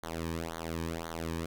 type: tone with flanger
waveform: sawtooth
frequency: 82.41 Hz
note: E2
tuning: in tune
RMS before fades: -37 dBFS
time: 0.03-1.46 s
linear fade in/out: 5 ms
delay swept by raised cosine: 0.38 to 1.48 ms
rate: 1.9 Hz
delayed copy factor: -1
effects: none